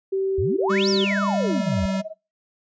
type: tone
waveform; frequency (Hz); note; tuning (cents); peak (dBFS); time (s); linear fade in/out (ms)
sine; 385.8; G4; -28; -20; 0.12-1.05; 10
type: exponential two-way sweep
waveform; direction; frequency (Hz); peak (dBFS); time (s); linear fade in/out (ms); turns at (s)
sine; up then down; 71 to 5780 to 71; -23; 0.38-1.86; 5; 0.89
type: tone with pitch glide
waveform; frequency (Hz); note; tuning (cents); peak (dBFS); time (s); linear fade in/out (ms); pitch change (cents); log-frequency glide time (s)
square; 199.2 to 192.08; G3 to G3; +28 to -35; -23; 0.69-2.02; 20; -63; 1.27-1.68
type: tone with tremolo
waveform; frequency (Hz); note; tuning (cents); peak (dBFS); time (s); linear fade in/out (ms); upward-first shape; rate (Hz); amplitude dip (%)
sine; 636; D#5; +38; -27; 1.05-2.15; 50; sine; 18; 100
effects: noise-tail reverb RT60 0.3 s tail -26 dB re dry + resampled to 16000 Hz